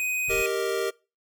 square tone, 2501 Hz, D#7, 8 cents sharp, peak -26 dBFS, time 0-0.46 s, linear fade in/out 0 ms
brown noise, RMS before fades -39 dBFS, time 0.28-0.42 s, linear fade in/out 2 ms
square chord, Eb major, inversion first, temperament equal, 392 / 466.2 / 622.3 Hz, G4 / Bb4 / Eb5, 0 / 0 / 0 cents, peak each -29 / -29 / -34 dBFS, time 0.29-0.91 s, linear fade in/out 20 ms
effects noise-tail reverb RT60 0.3 s tail -23 dB re dry

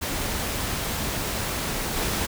pink noise with level steps, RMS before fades -28 / -26 dBFS, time 0.01-2.27 s, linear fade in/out 20 ms, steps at 1.96 s, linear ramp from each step 2 ms, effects none

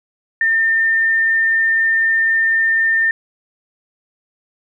sine tone, 1806 Hz, A6, 45 cents sharp, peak -12 dBFS, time 0.41-3.11 s, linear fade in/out 2 ms, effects none

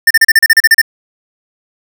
square tone bursts, 1798 Hz, A6, 37 cents sharp, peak -3 dBFS, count 11, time 0.07-0.816 s, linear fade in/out 5 ms, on 36 ms, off 35 ms, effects none

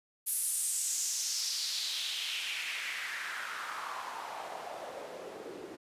white noise with band-pass filter sweep, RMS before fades -37 dBFS, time 0.26-5.77 s, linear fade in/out 20 ms, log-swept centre 11000 to 340 Hz, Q 3.1, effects resampled to 32000 Hz

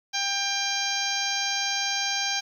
harmonic tone, 795 Hz, G5, 24 cents sharp, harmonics 1 / 2 / 3 / 4 / 5 / 6 / 7 / 8, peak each -33 / -33 / -33 / -33 / -33 / -33 / -33 / -33 dBFS, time 0.13-2.41 s, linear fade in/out 20 ms, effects 9-bit

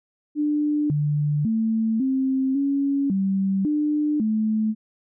sine tone with pitch steps, 297.4 / 147.7 / 222.6 / 264.6 / 278.8 / 193.6 / 299.1 / 217.3 Hz, D4 / D3 / A3 / C4 / C#4 / G3 / D4 / A3, +22 / +10 / +20 / +20 / +10 / -21 / +32 / -21 cents, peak -19 dBFS, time 0.35-4.75 s, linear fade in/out 50 ms, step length 550 ms, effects none

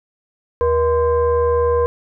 sine tone with frequency modulation, 478.9 Hz, A#4, 47 cents sharp, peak -13 dBFS, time 0.61-1.86 s, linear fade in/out 0 ms, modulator 556 Hz, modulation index 0.73, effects none

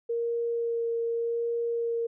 sine tone with vibrato, 465.8 Hz, A#4, 1 cent flat, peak -26 dBFS, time 0.09-2.07 s, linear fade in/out 10 ms, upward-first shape sine, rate 0.85 Hz, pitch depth 10 cents each way, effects none

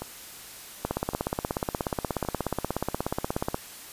two click trains, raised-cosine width 1 ms, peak -12 / -19 dBFS, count 46 / 4, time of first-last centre 0.85-3.545 / 0.02-3.364 s, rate 16.7 / 0.897 Hz, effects white hiss -44 dBFS RMS until 3.92 s + resampled to 32000 Hz

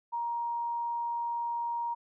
sine tone, 941 Hz, A#5, 16 cents sharp, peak -30 dBFS, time 0.12-1.95 s, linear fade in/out 20 ms, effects none

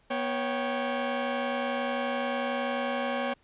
sawtooth tone cluster, 242.9 / 553 / 780 Hz, B3 / C#5 / G5, -29 / -4 / -9 cents, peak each -29 / -27 / -30 dBFS, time 0.1-3.34 s, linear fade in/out 10 ms, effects pink hiss -65 dBFS RMS until 3.43 s + resampled to 8000 Hz

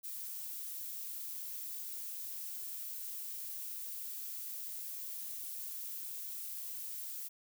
violet noise, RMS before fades -43 dBFS, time 0.03-7.29 s, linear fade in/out 20 ms, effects none

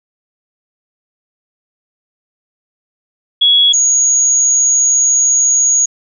sine tone pair in turn, 3351 / 6683 Hz, G#7 / G#8, +15 / +10 cents, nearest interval octave, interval 1195 cents, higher second, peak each -6 / -8 dBFS, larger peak first, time 3.41-3.73 / 3.73-5.86 s, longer second, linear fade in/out 10 ms, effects none

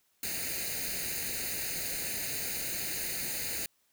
white noise with comb filter, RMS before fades -35 dBFS, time 0.23-3.66 s, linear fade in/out 2 ms, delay 0.45 ms, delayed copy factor +0.8, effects white hiss -72 dBFS RMS until 3.92 s

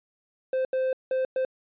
triangle tone bursts at uneven times, 520 Hz, C5, 11 cents flat, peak -21 dBFS, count 4, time 0.53-0.65 / 0.73-0.93 / 1.11-1.25 / 1.36-1.45 s, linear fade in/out 2 ms, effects resampled to 8000 Hz

